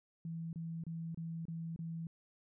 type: tone bursts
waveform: sine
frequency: 164.81 Hz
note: E3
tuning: in tune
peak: -39 dBFS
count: 6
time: 0.25-2.07 s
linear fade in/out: 2 ms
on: 280 ms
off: 28 ms
effects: none